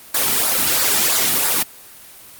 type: noise with flanger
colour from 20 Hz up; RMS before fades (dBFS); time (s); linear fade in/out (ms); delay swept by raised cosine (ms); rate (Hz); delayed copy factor
white; -17; 0.14-1.63; 5; 0.32 to 1.92; 3; -0.6
effects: white hiss -41 dBFS RMS until 2.39 s + Opus 24 kbps